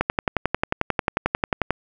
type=click train; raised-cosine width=0.5 ms; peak=-4 dBFS; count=20; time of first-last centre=0.01-1.706 s; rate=11.2 Hz; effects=none